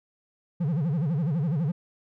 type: tone with vibrato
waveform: triangle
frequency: 155.56 Hz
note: D#3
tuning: in tune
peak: -21 dBFS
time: 0.6-1.72 s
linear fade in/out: 10 ms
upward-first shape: sine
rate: 12 Hz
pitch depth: 240 cents each way
effects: none